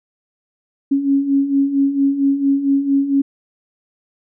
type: beating tone pair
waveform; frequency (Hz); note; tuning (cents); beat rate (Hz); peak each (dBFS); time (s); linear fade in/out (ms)
sine; 273.7 / 278.1; C#4 / C#4; -22 / +6; 4.4; -20 / -14; 0.91-3.22; 10
effects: none